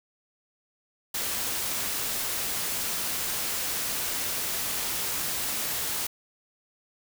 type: noise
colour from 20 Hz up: white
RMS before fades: -30 dBFS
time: 1.14-6.07 s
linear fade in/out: 5 ms
effects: none